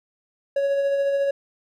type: tone with tremolo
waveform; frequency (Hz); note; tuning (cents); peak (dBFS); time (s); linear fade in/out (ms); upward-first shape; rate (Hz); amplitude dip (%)
triangle; 557; C#5; +8; -16; 0.56-1.31; 5; sine; 14; 30
effects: none